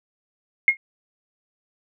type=tone with exponential decay; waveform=sine; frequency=2148 Hz; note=C7; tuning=45 cents sharp; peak=-7 dBFS; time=0.68-0.77 s; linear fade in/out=1 ms; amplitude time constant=19 ms; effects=none